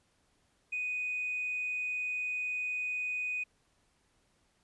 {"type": "tone with tanh clipping", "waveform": "triangle", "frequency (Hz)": 2489, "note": "D#7", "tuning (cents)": 0, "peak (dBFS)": -32, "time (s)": [0.72, 3.44], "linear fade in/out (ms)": 10, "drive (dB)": 4, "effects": ["pink hiss -72 dBFS RMS until 4.63 s", "resampled to 24000 Hz"]}